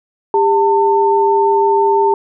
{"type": "tone pair together", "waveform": "sine", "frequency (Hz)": [399.6, 897], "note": ["G4", "A5"], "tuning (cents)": [33, 33], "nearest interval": "octave + major second", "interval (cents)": 1400, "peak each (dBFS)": [-12, -12], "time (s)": [0.34, 2.14], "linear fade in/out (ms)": 2, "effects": []}